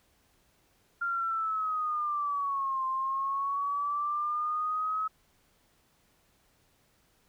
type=linear two-way sweep; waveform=sine; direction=down then up; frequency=1396.9 to 1046.5 to 1286 Hz; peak=-28 dBFS; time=1.01-5.08 s; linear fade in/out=10 ms; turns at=2.86 s; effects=pink hiss -68 dBFS RMS until 7.28 s